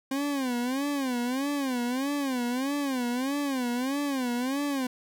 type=tone with vibrato; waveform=40% pulse; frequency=263.4 Hz; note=C4; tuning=12 cents sharp; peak=-26 dBFS; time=0.11-4.87 s; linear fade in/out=5 ms; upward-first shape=sine; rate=1.6 Hz; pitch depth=160 cents each way; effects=none